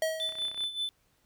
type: tone with exponential decay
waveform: square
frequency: 639 Hz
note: D#5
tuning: 46 cents sharp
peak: -25 dBFS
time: 0.02-0.58 s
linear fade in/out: 2 ms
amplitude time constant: 120 ms
type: tone with tremolo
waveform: triangle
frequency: 3512 Hz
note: A7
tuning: 4 cents flat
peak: -27 dBFS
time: 0.2-0.89 s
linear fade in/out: 0 ms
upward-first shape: sine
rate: 5.2 Hz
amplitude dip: 75%
type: clicks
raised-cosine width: 0.3 ms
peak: -31 dBFS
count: 12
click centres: 0.292 / 0.323 / 0.354 / 0.386 / 0.42 / 0.452 / 0.483 / 0.515 / 0.545 / 0.577 / 0.607 / 0.638 s
effects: pink hiss -70 dBFS RMS until 1.25 s